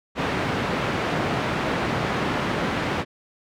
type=band-pass noise; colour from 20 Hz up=pink; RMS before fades=-25 dBFS; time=0.15-3.05 s; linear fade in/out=50 ms; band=120 to 2400 Hz; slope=12 dB/octave; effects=none